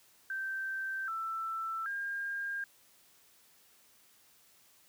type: tone with pitch steps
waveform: sine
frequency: 1560 / 1330 / 1609 Hz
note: G6 / E6 / G6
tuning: -9 / +15 / +45 cents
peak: -34 dBFS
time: 0.3-2.64 s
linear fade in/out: 2 ms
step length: 780 ms
effects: white hiss -64 dBFS RMS until 4.88 s + high-pass 60 Hz 12 dB/octave